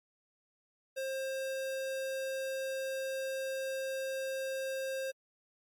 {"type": "tone", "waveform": "square", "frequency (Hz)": 532, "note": "C5", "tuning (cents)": 29, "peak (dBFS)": -35, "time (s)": [0.96, 5.12], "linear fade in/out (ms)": 20, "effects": ["MP3 64 kbps"]}